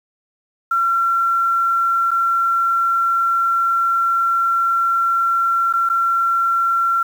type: tone with dropouts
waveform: sine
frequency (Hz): 1362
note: F6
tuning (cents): -44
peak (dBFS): -14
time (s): 0.71-7.03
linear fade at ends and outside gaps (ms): 5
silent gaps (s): 2.108-2.114 / 5.728-5.736 / 5.89-5.898
effects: 7-bit